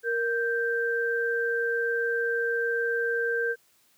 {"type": "tone pair together", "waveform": "sine", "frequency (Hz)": [467.2, 1569.7], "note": ["A#4", "G6"], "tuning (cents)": [4, 2], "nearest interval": "octave + major sixth", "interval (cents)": 2098, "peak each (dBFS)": -27, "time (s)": [0.03, 3.56], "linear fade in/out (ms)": 50, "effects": ["white hiss -64 dBFS RMS until 3.97 s", "high-pass 80 Hz 12 dB/octave"]}